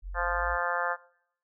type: linear sweep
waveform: sine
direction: up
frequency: 43.65 to 58.27 Hz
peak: -34 dBFS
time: 0.02-0.58 s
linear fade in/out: 50 ms
type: harmonic tone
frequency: 174.61 Hz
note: F3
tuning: in tune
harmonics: 3 / 4 / 5 / 6 / 7 / 8 / 9 / 10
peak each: -35 / -35 / -35 / -35 / -35 / -35 / -35 / -35 dBFS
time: 0.14-0.97 s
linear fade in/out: 50 ms
effects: noise-tail reverb RT60 0.7 s tail -21 dB re dry